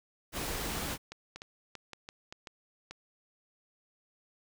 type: noise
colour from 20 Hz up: pink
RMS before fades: -36 dBFS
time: 0.32-0.98 s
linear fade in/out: 50 ms
type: clicks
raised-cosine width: 0.2 ms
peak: -26 dBFS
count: 9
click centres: 1.12 / 1.36 / 1.419 / 1.753 / 1.933 / 2.089 / 2.325 / 2.472 / 2.91 s
effects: none